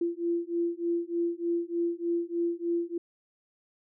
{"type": "beating tone pair", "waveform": "sine", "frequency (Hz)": [340, 343.3], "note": ["F4", "F4"], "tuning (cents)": [-46, -30], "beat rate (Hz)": 3.3, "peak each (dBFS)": [-30, -30], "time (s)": [0.01, 2.98], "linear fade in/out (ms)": 5, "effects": []}